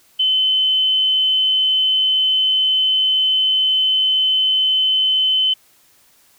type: tone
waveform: sine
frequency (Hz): 3051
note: G7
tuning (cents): -48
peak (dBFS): -13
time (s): 0.19-5.54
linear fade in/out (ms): 10
effects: white hiss -54 dBFS RMS until 6.38 s